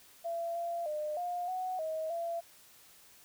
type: tone with pitch steps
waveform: sine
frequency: 676 / 684 / 605 / 709 / 741 / 634 / 677 Hz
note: E5 / F5 / D#5 / F5 / F#5 / D#5 / E5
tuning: +43 / -36 / -49 / +26 / +2 / +32 / +46 cents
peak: -33 dBFS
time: 0.24-2.41 s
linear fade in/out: 20 ms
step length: 310 ms
effects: white hiss -59 dBFS RMS until 3.24 s